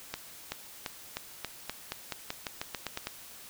accelerating click train, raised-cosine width 0.2 ms, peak -16 dBFS, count 15, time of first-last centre 0.14-3.071 s, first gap 380 ms, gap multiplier 0.9, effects white hiss -49 dBFS RMS until 3.49 s

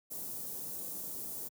white band-stop noise, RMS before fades -41 dBFS, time 0.1-1.49 s, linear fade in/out 20 ms, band 520 to 9600 Hz, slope 12 dB/octave, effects high-pass 100 Hz 12 dB/octave

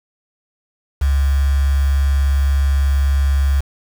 sine tone with quantisation, 69.3 Hz, C#2, in tune, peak -12 dBFS, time 1.01-3.61 s, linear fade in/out 10 ms, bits 5, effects none

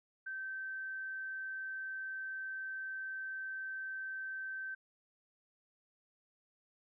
sine tone, 1549 Hz, G6, 21 cents flat, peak -39 dBFS, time 0.26-4.75 s, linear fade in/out 10 ms, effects none

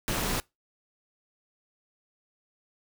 pink noise with amplitude modulation, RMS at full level -26 dBFS, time 0.08-0.4 s, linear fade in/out 0 ms, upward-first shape sine, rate 227 Hz, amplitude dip 75%, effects noise-tail reverb RT60 0.2 s tail -23 dB re dry

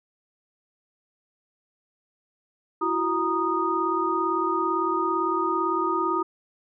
sine tone cluster, 333.5 / 371.3 / 938 / 1237 Hz, E4 / F#4 / A#5 / D#6, +20 / +6 / +11 / -10 cents, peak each -28 / -29 / -29 / -25 dBFS, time 2.81-6.23 s, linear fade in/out 10 ms, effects none

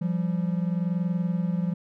triangle tone pair together, 171.82 / 192.7 Hz, F3 / G3, -28 / -29 cents, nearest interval major second, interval 199 cents, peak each -23 / -27 dBFS, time 0.01-1.74 s, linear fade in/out 10 ms, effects none

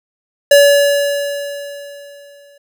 square tone with exponential decay, 570 Hz, C#5, 48 cents sharp, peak -4 dBFS, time 0.51-2.58 s, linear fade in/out 5 ms, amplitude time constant 450 ms, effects none

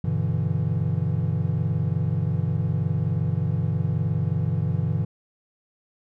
triangle chord, E minor seventh, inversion first, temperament equal with one note detuned, 98 / 123.47 / 146.83 / 165.96 Hz, G2 / B2 / D3 / E3, 0 / 0 / 0 / +12 cents, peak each -25 dBFS, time 0.04-5.05 s, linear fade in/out 5 ms, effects none

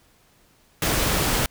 pink noise, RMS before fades -22 dBFS, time 0.82-1.46 s, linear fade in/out 2 ms, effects pink hiss -59 dBFS RMS until 1.5 s

